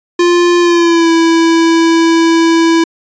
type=tone with pitch glide; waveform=square; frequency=349.2 to 330.4 Hz; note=F4 to E4; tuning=0 to +4 cents; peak=-7 dBFS; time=0.19-2.84 s; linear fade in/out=5 ms; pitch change=-96 cents; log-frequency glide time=0.6-1.1 s; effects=resampled to 16000 Hz